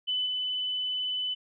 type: tone with level steps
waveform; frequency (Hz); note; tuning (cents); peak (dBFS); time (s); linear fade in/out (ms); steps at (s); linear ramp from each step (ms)
sine; 3006; F#7; +27; -26 / -28; 0.07-1.35; 20; 0.26; 2
effects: none